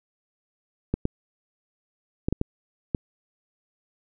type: clicks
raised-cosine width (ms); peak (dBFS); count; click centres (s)
3; -10; 6; 0.94 / 1.054 / 2.285 / 2.326 / 2.414 / 2.948
effects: none